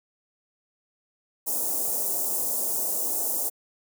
white band-stop noise, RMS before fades -27 dBFS, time 1.46-3.5 s, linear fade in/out 20 ms, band 780 to 7200 Hz, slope 24 dB/octave, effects high-pass 300 Hz 12 dB/octave

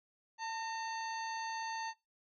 harmonic tone with a mistuned harmonic, 896 Hz, A5, 31 cents sharp, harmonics 1 / 2 / 3 / 4 / 5 / 7, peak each -38 / -45 / -52 / -57 / -49 / -52 dBFS, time 0.38-1.94 s, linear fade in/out 50 ms, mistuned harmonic 2, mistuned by +41 cents, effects noise-tail reverb RT60 0.2 s tail -18 dB re dry

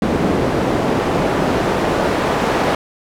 pink noise with band-pass filter sweep, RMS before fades -17 dBFS, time 0.02-2.75 s, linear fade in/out 2 ms, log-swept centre 310 to 610 Hz, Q 0.71, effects none

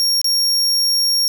40% pulse tone with dropouts, 5560 Hz, F8, 9 cents flat, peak -13 dBFS, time 0-1.28 s, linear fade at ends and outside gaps 0 ms, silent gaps 0.215-0.244 s, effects none

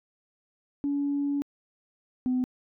sine tone pair in turn, 284.2 / 253.2 Hz, C#4 / B3, +43 / +43 cents, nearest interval major second, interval 200 cents, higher first, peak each -24 / -22 dBFS, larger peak second, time 0.84-1.42 / 2.26-2.44 s, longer first, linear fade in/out 0 ms, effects tanh soft clip ceiling -20 dBFS

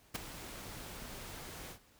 pink noise with ADSR envelope, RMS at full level -34 dBFS, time 0.14-1.79 s, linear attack 16 ms, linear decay 11 ms, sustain -13 dB, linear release 85 ms, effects pink hiss -65 dBFS RMS until 1.99 s

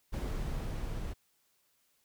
brown noise with level ramp, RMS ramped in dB -34 to -38 dBFS, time 0.12-1.14 s, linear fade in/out 20 ms, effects white hiss -73 dBFS RMS until 2.04 s

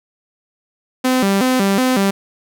sawtooth tone with vibrato, 224.5 Hz, A3, 35 cents sharp, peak -9 dBFS, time 1.04-2.11 s, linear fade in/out 10 ms, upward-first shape square, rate 2.7 Hz, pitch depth 230 cents each way, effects none

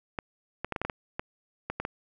clicks, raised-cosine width 0.5 ms, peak -16 dBFS, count 11, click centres 0.188 / 0.646 / 0.723 / 0.762 / 0.816 / 0.85 / 0.898 / 1.195 / 1.7 / 1.8 / 1.851 s, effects none

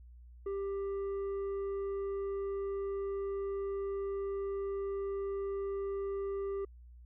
triangle tone with tanh clipping, 394.7 Hz, G4, 12 cents sharp, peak -35 dBFS, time 0.46-6.65 s, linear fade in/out 5 ms, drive 10 dB, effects added 60 Hz sine -51 dBFS peak until 7.05 s

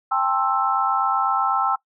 sine chord, A minor seventh, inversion third, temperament just, 792 / 880 / 1056 / 1320 Hz, G5 / A5 / C6 / E6, +18 / 0 / +16 / +2 cents, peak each -23 / -27 / -25 / -21 dBFS, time 0.11-1.76 s, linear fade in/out 10 ms, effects noise-tail reverb RT60 0.1 s tail -21 dB re dry

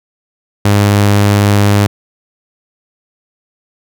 sawtooth tone, 102 Hz, G#2, 31 cents flat, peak -3 dBFS, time 0.65-1.87 s, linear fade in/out 5 ms, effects none

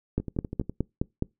two click trains, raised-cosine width 3 ms, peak -20 / -12 dBFS, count 7 / 6, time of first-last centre 0.2-0.696 / 0.18-1.224 s, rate 12.1 / 4.79 Hz, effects noise-tail reverb RT60 0.2 s tail -25 dB re dry

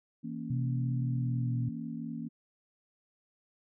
sine chord, A# diminished, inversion second, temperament equal, 164.81 / 233.1 / 277.2 Hz, E3 / A#3 / C#4, 0 / 0 / 0 cents, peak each -41 / -38 / -42 dBFS, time 0.23-2.29 s, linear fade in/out 20 ms
sine tone with pitch glide, 127.7 to 122.85 Hz, C3 to B2, -42 to -9 cents, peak -29 dBFS, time 0.5-1.69 s, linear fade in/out 5 ms, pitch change -67 cents, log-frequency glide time 1.06-1.52 s
effects none

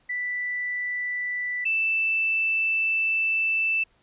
sine tone pair in turn, 1975.5 / 2648 Hz, B6 / E7, 0 / +7 cents, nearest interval perfect fourth, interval 507 cents, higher second, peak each -26 / -21 dBFS, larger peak second, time 0.09-1.65 / 1.65-3.84 s, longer second, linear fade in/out 10 ms, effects pink hiss -64 dBFS RMS until 4.02 s + resampled to 8000 Hz

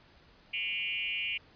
sine tone with frequency modulation, 2600 Hz, E7, 24 cents flat, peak -31 dBFS, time 0.53-1.38 s, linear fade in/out 10 ms, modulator 186 Hz, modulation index 2, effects pink hiss -60 dBFS RMS until 1.55 s + resampled to 11025 Hz

